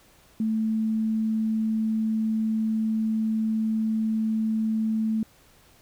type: tone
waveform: sine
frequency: 220 Hz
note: A3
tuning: in tune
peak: -22 dBFS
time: 0.4-5.23 s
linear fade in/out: 2 ms
effects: pink hiss -57 dBFS RMS until 5.81 s